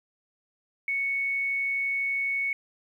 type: tone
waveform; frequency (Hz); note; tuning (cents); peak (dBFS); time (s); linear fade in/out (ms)
sine; 2217; C#7; 0; -25; 0.88-2.53; 2
effects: 10-bit